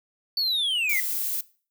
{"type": "linear sweep", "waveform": "triangle", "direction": "down", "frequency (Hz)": [4531, 1962], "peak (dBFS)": -21, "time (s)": [0.37, 1], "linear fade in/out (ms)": 2}
{"type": "noise", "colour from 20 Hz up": "violet", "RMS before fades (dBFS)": -28, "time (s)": [0.89, 1.41], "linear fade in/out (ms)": 5}
{"effects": ["noise-tail reverb RT60 0.4 s tail -20 dB re dry"]}